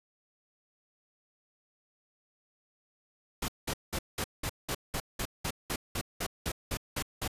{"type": "noise bursts", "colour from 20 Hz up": "pink", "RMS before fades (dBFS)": -33, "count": 16, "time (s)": [3.42, 7.278], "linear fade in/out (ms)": 5, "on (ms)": 63, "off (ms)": 190, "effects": ["resampled to 32000 Hz"]}